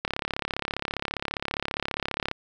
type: click train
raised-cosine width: 0.3 ms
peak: -11 dBFS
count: 80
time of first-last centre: 0.05-2.314 s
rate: 34.9 Hz
effects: none